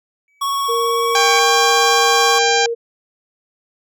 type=tone with exponential growth; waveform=triangle; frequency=2283 Hz; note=D7; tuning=50 cents flat; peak=-17 dBFS; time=0.28-1.39 s; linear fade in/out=1 ms; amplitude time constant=240 ms
type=tone with vibrato; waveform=square; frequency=1110 Hz; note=C#6; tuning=2 cents sharp; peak=-18 dBFS; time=0.41-2.39 s; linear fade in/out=10 ms; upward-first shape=triangle; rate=18 Hz; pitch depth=20 cents each way
type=tone; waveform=sine; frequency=466.2 Hz; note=A#4; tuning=in tune; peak=-18 dBFS; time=0.68-2.75 s; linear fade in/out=20 ms
type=harmonic tone; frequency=795 Hz; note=G5; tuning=24 cents sharp; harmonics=1 / 2 / 3 / 4 / 5 / 6 / 7 / 8 / 9; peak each=-17 / -20 / -22 / -23 / -24 / -25 / -25 / -26 / -27 dBFS; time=1.15-2.66 s; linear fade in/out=2 ms
effects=none